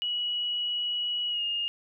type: tone with pitch glide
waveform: sine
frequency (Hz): 2923 to 2838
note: F#7 to F7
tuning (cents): -22 to +27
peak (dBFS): -27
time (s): 0.02-1.68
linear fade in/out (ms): 0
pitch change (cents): -51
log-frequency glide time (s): 1.29-1.43
effects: none